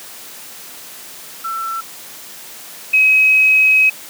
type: tone pair in turn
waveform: sine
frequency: 1339 / 2544 Hz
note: E6 / D#7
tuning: +27 / +38 cents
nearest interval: major seventh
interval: 1111 cents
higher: second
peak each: -20 / -8 dBFS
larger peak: second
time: 1.44-1.81 / 2.93-3.9 s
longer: second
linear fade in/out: 10 ms
effects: white hiss -35 dBFS RMS until 4.09 s + high-pass 150 Hz 12 dB/octave